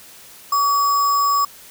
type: tone with sample-and-hold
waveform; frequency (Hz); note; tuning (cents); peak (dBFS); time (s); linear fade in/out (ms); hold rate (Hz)
sine; 1139; C#6; +47; -14; 0.52-1.45; 5; 6300
effects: white hiss -43 dBFS RMS until 1.7 s